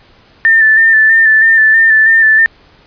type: tone with vibrato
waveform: sine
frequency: 1780 Hz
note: A6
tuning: 20 cents sharp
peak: -4 dBFS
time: 0.45-2.46 s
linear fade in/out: 0 ms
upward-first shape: square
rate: 3.1 Hz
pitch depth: 24 cents each way
effects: pink hiss -45 dBFS RMS until 2.86 s + resampled to 11025 Hz